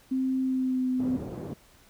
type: tone with pitch glide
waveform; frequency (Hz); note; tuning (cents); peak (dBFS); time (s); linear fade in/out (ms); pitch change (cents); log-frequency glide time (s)
sine; 261.6 to 255.2; C4 to C4; 0 to -43; -24; 0.11-1.17; 10; -43; 0.42-0.9
type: band-pass noise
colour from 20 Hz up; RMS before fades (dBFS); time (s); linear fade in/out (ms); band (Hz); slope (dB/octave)
pink; -37; 0.99-1.54; 10; 120 to 420; 12
effects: pink hiss -58 dBFS RMS until 1.89 s